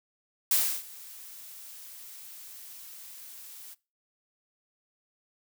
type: noise with ADSR envelope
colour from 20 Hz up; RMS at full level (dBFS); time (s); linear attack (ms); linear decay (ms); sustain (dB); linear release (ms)
blue; -23; 0.51-3.75; 3; 310; -23; 21
effects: noise-tail reverb RT60 0.3 s tail -22 dB re dry